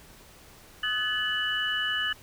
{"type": "tone cluster", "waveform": "sine", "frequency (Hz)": [1258, 1505, 1719, 2961], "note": ["D#6", "F#6", "A6", "F#7"], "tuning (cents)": [19, 29, -41, 1], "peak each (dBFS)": [-37, -36, -29, -29], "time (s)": [0.83, 2.13], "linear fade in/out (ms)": 5, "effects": ["pink hiss -52 dBFS RMS until 2.22 s"]}